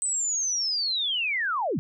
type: linear sweep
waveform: sine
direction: down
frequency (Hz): 8200 to 108.1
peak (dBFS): -24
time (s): 0.02-1.79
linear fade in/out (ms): 0
effects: none